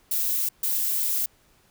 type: noise bursts at uneven times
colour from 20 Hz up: violet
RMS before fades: -25 dBFS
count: 2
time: 0.11-0.49 / 0.63-1.26 s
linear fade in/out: 5 ms
effects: pink hiss -61 dBFS RMS until 1.7 s